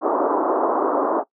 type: band-pass noise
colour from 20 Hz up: pink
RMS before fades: -20 dBFS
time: 0.01-1.24 s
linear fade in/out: 50 ms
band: 290 to 1200 Hz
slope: 48 dB/octave
effects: noise-tail reverb RT60 0.1 s tail -20 dB re dry